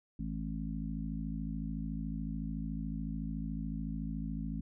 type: harmonic tone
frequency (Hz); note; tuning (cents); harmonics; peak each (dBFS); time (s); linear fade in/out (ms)
53.8; A1; -38; 1 / 3 / 4 / 5; -40 / -40 / -40 / -43; 0.19-4.61; 5
effects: none